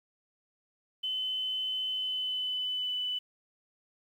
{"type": "tone with pitch glide", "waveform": "sine", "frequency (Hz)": [3038, 2991], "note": ["F#7", "F#7"], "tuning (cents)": [45, 18], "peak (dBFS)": -30, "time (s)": [1.03, 3.19], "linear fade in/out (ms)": 10, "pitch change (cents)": -27, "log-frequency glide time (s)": [1.89, 2.94], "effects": ["10-bit"]}